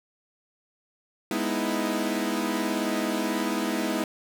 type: chord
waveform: sawtooth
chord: E major seventh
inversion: first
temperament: equal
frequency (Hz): 207.7 / 246.9 / 311.1 / 329.6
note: G#3 / B3 / D#4 / E4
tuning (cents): 0 / 0 / 0 / 0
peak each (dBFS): -27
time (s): 1.31-4.04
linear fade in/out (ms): 2
effects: none